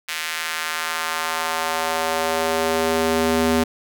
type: tone with high-pass filter sweep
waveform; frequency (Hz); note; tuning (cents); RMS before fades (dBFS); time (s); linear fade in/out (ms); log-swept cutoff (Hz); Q
square; 81; E2; -30; -22; 0.08-3.64; 10; 2100 to 250; 1.3
effects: none